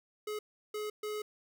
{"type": "tone bursts at uneven times", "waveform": "square", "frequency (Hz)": 423.3, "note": "G#4", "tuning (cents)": 33, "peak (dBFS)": -36, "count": 3, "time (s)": [[0.27, 0.39], [0.74, 0.9], [1.03, 1.22]], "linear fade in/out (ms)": 5, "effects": []}